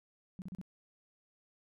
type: tone bursts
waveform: sine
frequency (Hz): 185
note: F#3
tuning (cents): 0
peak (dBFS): -40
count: 4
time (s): 0.39-0.614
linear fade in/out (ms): 0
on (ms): 29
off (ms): 36
effects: none